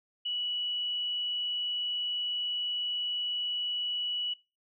sine tone, 2942 Hz, F#7, 11 cents flat, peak -30 dBFS, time 0.25-4.34 s, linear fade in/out 10 ms, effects noise-tail reverb RT60 0.3 s tail -22 dB re dry

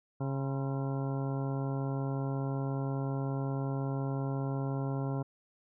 harmonic tone with a mistuned harmonic, 136.5 Hz, C#3, 26 cents flat, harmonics 1 / 2 / 3 / 4 / 5 / 6 / 7 / 8 / 10, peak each -32 / -38 / -42 / -44 / -46 / -48 / -49 / -50 / -52 dBFS, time 0.2-5.23 s, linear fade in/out 10 ms, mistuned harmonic 8, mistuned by -73 cents, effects none

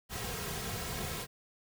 pink noise with comb filter, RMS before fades -38 dBFS, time 0.09-1.27 s, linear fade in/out 50 ms, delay 3.4 ms, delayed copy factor -0.7, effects none

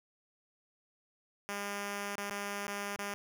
5% pulse tone with dropouts, 202.3 Hz, G#3, 45 cents flat, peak -25 dBFS, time 1.49-3.14 s, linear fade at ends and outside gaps 0 ms, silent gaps 2.155-2.182 / 2.299-2.307 / 2.67-2.681 / 2.962-2.989 s, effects none

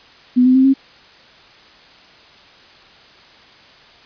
sine tone with pitch steps, 249.2 / 255.9 / 262.8 / 269.9 Hz, B3 / C4 / C4 / C#4, +16 / -38 / +8 / -46 cents, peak -8 dBFS, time 0.36-0.74 s, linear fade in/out 20 ms, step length 95 ms, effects white hiss -45 dBFS RMS until 4.05 s + resampled to 11025 Hz

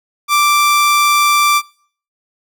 sawtooth tone, 1174.7 Hz, D6, in tune, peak -6 dBFS, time 0.28-1.62 s, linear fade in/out 50 ms, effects noise-tail reverb RT60 0.5 s tail -22 dB re dry

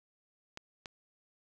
clicks, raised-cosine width 0.2 ms, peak -25 dBFS, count 2, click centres 0.574 / 0.858 s, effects none

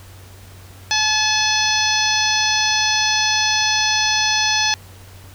harmonic tone, 860 Hz, A5, 40 cents flat, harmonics 1 / 2 / 3 / 4 / 5 / 6 / 7, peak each -23 / -23 / -23 / -23 / -23 / -23 / -23 dBFS, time 0.91-4.74 s, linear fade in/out 0 ms, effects added 94 Hz sine -40 dBFS peak until 5.34 s + pink hiss -45 dBFS RMS until 5.34 s

